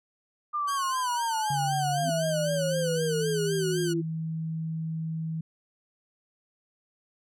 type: exponential sweep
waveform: sine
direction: down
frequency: 1211 to 330 Hz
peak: -26 dBFS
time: 0.53-4.02 s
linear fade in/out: 20 ms
type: tone with vibrato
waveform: 10% pulse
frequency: 1523 Hz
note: F#6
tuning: 50 cents sharp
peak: -25 dBFS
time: 0.67-3.94 s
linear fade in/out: 20 ms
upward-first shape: sine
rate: 3.9 Hz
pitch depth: 100 cents each way
type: tone with pitch glide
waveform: sine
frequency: 142.6 to 160.99 Hz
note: C#3 to E3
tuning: +49 to -41 cents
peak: -29 dBFS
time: 1.5-5.41 s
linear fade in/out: 5 ms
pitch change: +210 cents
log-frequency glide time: 1.97-2.06 s
type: tone with exponential growth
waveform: sine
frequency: 256.2 Hz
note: C4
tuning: 36 cents flat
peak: -28 dBFS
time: 1.94-2.1 s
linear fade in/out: 5 ms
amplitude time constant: 33 ms
effects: none